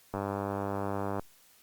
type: click train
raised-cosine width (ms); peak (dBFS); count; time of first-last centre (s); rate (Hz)
1; -19; 106; 0.14-1.195; 99.5
effects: white hiss -61 dBFS RMS until 1.62 s + Opus 48 kbps